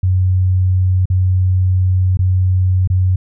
sine tone with dropouts, 92.5 Hz, F#2, in tune, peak -10 dBFS, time 0.03-3.16 s, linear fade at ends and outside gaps 5 ms, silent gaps 1.056-1.1 / 2.172-2.19 / 2.875-2.9 s, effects none

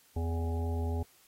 harmonic tone with a mistuned harmonic, 83 Hz, E2, 12 cents sharp, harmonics 1 / 3 / 5 / 7 / 9 / 10, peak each -30 / -40 / -41 / -48 / -47 / -46 dBFS, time 0.16-1.03 s, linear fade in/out 5 ms, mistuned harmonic 1, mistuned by -20 cents, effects white hiss -63 dBFS RMS until 1.27 s + AAC 48 kbps

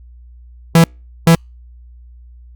45% pulse tone bursts at uneven times, 165.8 Hz, E3, 10 cents sharp, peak -5 dBFS, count 2, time 0.75-0.84 / 1.27-1.35 s, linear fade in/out 2 ms, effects added 60 Hz sine -37 dBFS peak until 2.55 s + Opus 48 kbps

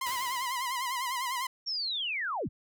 sawtooth tone with vibrato, 1014 Hz, B5, 45 cents sharp, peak -27 dBFS, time 0.01-1.47 s, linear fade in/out 5 ms, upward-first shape sine, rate 10 Hz, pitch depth 92 cents each way
white noise with exponential decay, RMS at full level -39 dBFS, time 0.06-1.35 s, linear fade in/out 5 ms, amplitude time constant 280 ms
sine linear sweep, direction down, 5588 to 32.7 Hz, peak -30 dBFS, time 1.66-2.49 s, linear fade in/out 20 ms
effects none

